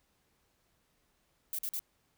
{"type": "noise bursts", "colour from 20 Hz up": "violet", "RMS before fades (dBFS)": -36, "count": 3, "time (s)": [1.53, 1.793], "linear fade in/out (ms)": 0, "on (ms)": 57, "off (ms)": 46, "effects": ["pink hiss -74 dBFS RMS until 2.17 s"]}